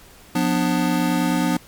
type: chord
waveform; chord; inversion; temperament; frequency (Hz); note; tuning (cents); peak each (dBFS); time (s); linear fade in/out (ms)
square; B diminished; second; just; 177.8 / 246.9 / 296.3; F3 / B3 / D4; +31 / 0 / +15; -23; 0.35-1.57; 5
effects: pink hiss -47 dBFS RMS until 1.67 s + MP3 96 kbps